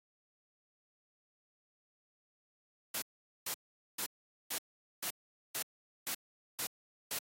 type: noise bursts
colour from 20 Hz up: white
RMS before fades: -37 dBFS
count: 9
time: 2.94-7.189 s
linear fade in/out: 5 ms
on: 81 ms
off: 440 ms
effects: high-pass 150 Hz 12 dB/octave + AAC 48 kbps